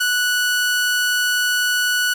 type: tone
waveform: sawtooth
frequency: 1476 Hz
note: F#6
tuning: 5 cents flat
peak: -13 dBFS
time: 0-2.14 s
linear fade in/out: 10 ms
effects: 7-bit